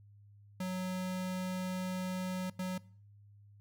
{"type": "tone bursts at uneven times", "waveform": "square", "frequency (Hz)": 184.5, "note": "F#3", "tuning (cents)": -5, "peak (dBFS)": -35, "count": 2, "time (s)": [[0.6, 2.5], [2.59, 2.78]], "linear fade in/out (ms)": 5, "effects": ["noise-tail reverb RT60 0.5 s tail -21 dB re dry", "added 102 Hz sine -56 dBFS peak until 3.6 s"]}